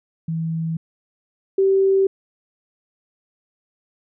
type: tone pair in turn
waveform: sine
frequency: 162.8 / 387.2 Hz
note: E3 / G4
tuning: -21 / -21 cents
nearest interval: octave + minor third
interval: 1500 cents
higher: second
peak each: -21 / -13 dBFS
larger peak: second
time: 0.28-0.77 / 1.58-2.07 s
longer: neither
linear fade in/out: 5 ms
effects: none